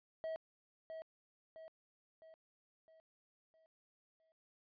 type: tone with echo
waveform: triangle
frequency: 643 Hz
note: E5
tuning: 43 cents flat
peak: -37 dBFS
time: 0.24-0.36 s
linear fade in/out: 0 ms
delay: 660 ms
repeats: 6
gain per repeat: -6 dB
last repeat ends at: 4.32 s
effects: resampled to 11025 Hz